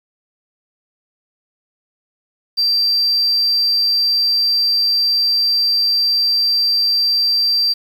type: tone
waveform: sine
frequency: 4699 Hz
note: D8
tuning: in tune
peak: -11 dBFS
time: 2.57-7.74 s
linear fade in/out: 20 ms
effects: tanh soft clip ceiling -10 dBFS + 7-bit